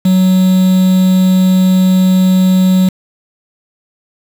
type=tone with quantisation; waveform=triangle; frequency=186 Hz; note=F#3; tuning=9 cents sharp; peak=-4 dBFS; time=0.05-2.89 s; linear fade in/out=5 ms; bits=4; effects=none